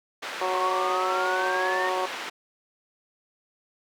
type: band-pass noise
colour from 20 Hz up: white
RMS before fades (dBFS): -35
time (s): 0.22-2.3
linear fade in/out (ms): 10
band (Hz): 380 to 2600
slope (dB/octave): 12
type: harmonic tone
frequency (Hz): 185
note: F#3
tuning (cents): 0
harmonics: 2 / 3 / 4 / 5 / 6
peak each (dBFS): -31 / -31 / -31 / -31 / -31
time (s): 0.41-2.06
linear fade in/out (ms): 5
type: exponential sweep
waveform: sine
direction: up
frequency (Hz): 1060 to 1852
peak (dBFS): -28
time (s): 0.54-1.89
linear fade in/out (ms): 0
effects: none